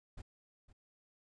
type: noise with echo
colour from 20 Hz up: brown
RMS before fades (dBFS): -45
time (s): 0.17-0.22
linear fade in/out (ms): 10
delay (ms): 510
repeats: 1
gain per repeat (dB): -15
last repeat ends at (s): 0.73
effects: resampled to 22050 Hz